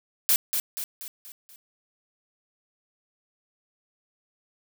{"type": "noise with echo", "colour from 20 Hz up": "blue", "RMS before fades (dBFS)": -20, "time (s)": [0.29, 0.36], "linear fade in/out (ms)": 0, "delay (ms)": 240, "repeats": 5, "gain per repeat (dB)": -6, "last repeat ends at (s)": 1.56, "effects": []}